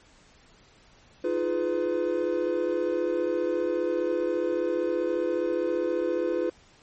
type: chord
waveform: triangle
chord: F half-diminished seventh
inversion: third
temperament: just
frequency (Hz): 314.3 / 349.2 / 419.1 / 502.9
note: Eb4 / F4 / Ab4 / Cb5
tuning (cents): +18 / 0 / +16 / +31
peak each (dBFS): -31 / -26 / -31 / -26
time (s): 1.24-6.5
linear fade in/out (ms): 5
effects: pink hiss -57 dBFS RMS until 6.82 s + MP3 32 kbps